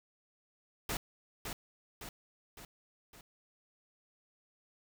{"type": "noise with echo", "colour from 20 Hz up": "pink", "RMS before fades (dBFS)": -36, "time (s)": [0.89, 0.97], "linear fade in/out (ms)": 2, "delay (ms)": 560, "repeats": 4, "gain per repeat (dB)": -5, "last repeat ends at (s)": 3.21, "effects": []}